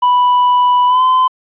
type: tone with pitch glide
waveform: triangle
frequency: 987.8 to 1024.4 Hz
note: B5 to C6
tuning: 0 to -37 cents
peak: -6 dBFS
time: 0.02-1.28 s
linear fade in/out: 10 ms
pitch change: +63 cents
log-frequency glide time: 0.87-1.02 s
effects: resampled to 8000 Hz + 8-bit